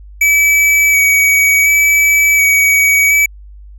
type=tone with vibrato; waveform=square; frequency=2280 Hz; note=C#7; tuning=48 cents sharp; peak=-8 dBFS; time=0.21-3.26 s; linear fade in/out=5 ms; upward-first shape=square; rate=0.69 Hz; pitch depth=13 cents each way; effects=added 50 Hz sine -32 dBFS peak until 3.78 s